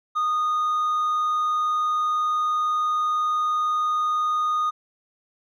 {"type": "tone with hard clipping", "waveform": "sine", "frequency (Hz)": 1233, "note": "D#6", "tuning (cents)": -16, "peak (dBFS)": -21, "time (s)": [0.15, 4.71], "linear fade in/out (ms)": 20, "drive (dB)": 2, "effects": []}